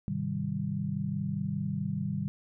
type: chord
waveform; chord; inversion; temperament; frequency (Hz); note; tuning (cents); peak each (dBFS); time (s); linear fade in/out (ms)
sine; Ab major seventh; none; equal; 103.83 / 130.81 / 155.56 / 196; Ab2 / C3 / Eb3 / G3; 0 / 0 / 0 / 0; -39 / -37 / -34 / -33; 0.08-2.28; 0
effects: none